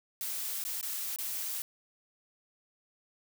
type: noise with dropouts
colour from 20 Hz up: blue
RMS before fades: -36 dBFS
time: 0.21-1.62 s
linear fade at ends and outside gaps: 1 ms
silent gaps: 0.64-0.65 / 0.812-0.828 / 1.161-1.186 s
effects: none